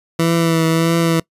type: tone with vibrato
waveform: 20% pulse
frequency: 164.81 Hz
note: E3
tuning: in tune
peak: -8 dBFS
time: 0.19-1.2 s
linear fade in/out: 5 ms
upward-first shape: triangle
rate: 1.6 Hz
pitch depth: 32 cents each way
effects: noise-tail reverb RT60 0.1 s tail -23 dB re dry + resampled to 32000 Hz